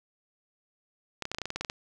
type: clicks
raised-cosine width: 0.2 ms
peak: -16 dBFS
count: 12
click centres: 1.223 / 1.254 / 1.316 / 1.347 / 1.385 / 1.417 / 1.456 / 1.504 / 1.56 / 1.61 / 1.648 / 1.699 s
effects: none